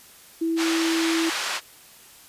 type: tone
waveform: sine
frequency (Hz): 328.5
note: E4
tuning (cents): -6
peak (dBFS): -21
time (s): 0.41-1.3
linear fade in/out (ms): 10
type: band-pass noise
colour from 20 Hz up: pink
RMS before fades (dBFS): -28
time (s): 0.56-1.61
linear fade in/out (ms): 50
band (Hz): 1100 to 6200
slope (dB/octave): 12
effects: white hiss -49 dBFS RMS until 2.28 s + resampled to 32000 Hz